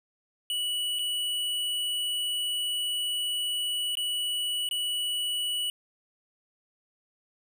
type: tone with dropouts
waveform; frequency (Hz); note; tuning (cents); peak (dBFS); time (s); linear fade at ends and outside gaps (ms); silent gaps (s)
square; 2945; F#7; -9; -28; 0.5-5.7; 1; 0.988-0.992 / 3.953-3.971 / 4.689-4.711
effects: none